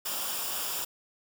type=noise with comb filter; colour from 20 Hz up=white; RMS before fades=-33 dBFS; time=0.05-0.85 s; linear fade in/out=10 ms; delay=0.48 ms; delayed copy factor=-0.6; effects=none